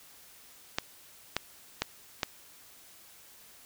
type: clicks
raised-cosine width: 0.2 ms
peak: -10 dBFS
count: 4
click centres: 0.785 / 1.366 / 1.82 / 2.232 s
effects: white hiss -55 dBFS RMS until 3.65 s